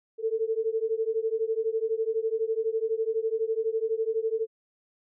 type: beating tone pair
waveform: sine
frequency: 440 / 452 Hz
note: A4 / A4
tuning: 0 / +47 cents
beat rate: 12 Hz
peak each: -28 / -28 dBFS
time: 0.18-4.47 s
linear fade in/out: 50 ms
effects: none